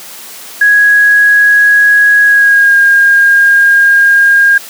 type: tone with pitch glide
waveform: sine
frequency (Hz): 1662 to 1617.5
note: G#6 to G#6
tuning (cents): +1 to -46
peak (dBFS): -3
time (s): 0.61-4.58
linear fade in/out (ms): 5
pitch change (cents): -47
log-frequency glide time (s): 2.24-2.78
effects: white hiss -29 dBFS RMS until 4.69 s + high-pass 200 Hz 12 dB/octave